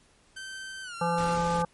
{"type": "tone with pitch glide", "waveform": "sawtooth", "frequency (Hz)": [1549, 1372.1], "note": ["G6", "F6"], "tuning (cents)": [-21, -31], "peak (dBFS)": -34, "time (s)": [0.36, 1.37], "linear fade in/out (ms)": 10, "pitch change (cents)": -210, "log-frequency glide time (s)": [0.83, 0.95]}
{"type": "harmonic tone", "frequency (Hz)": 170.6, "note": "F3", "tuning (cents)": -40, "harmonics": [1, 3, 5, 7, 9], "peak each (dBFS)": [-30, -30, -28, -32, -40], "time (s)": [1.01, 1.65], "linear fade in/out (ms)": 5}
{"type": "noise", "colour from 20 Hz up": "pink", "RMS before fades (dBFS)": -38, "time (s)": [1.18, 1.62], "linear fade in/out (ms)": 0}
{"effects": ["pink hiss -62 dBFS RMS until 1.73 s", "MP3 48 kbps"]}